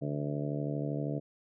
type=harmonic tone; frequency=72.7 Hz; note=D2; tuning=17 cents flat; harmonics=2 / 3 / 4 / 5 / 6 / 7 / 8 / 9; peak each=-34 / -43 / -37 / -46 / -42 / -43 / -45 / -43 dBFS; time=0.01-1.2 s; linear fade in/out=20 ms; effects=none